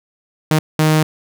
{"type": "tone bursts at uneven times", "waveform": "sawtooth", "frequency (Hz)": 155.56, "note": "D#3", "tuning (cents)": 0, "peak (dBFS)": -7, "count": 2, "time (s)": [[0.51, 0.59], [0.79, 1.03]], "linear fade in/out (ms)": 2, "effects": []}